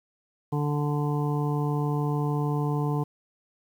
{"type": "harmonic tone", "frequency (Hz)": 146.83, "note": "D3", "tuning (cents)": 0, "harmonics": [1, 2, 3, 5, 6, 7], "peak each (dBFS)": [-25, -32, -33, -38, -37, -38], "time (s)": [0.52, 3.04], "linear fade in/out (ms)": 10, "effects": ["9-bit"]}